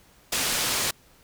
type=low-pass noise; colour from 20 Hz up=white; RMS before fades=-26 dBFS; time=0.32-0.91 s; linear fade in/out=5 ms; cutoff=8600 Hz; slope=12 dB/octave; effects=pink hiss -57 dBFS RMS until 1.23 s